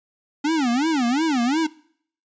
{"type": "tone with vibrato", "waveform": "square", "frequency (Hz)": 277.2, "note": "C#4", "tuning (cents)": 0, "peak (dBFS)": -19, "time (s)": [0.44, 1.67], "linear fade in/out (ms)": 10, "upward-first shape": "sine", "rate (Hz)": 2.8, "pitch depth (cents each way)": 290, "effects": ["noise-tail reverb RT60 0.6 s tail -21 dB re dry", "resampled to 16000 Hz"]}